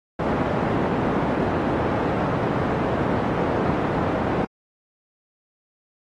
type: band-pass noise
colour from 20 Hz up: pink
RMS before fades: -23 dBFS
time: 0.19-4.45 s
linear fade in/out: 5 ms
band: 130 to 1000 Hz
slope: 12 dB/octave
effects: AAC 32 kbps